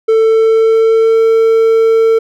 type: tone with pitch glide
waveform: triangle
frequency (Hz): 444.8 to 450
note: A4 to A4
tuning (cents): +19 to +39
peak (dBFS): -4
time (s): 0.08-2.19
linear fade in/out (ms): 10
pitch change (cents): +20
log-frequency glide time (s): 0.21-1.19
effects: none